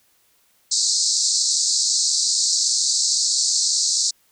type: band-pass noise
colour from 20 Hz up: pink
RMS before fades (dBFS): -20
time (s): 0.71-4.11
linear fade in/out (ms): 10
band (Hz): 4100 to 8200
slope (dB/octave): 96
effects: white hiss -61 dBFS RMS until 4.31 s